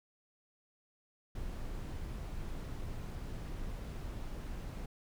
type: noise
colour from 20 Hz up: brown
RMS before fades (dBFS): -41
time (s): 1.35-4.86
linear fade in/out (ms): 5
effects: none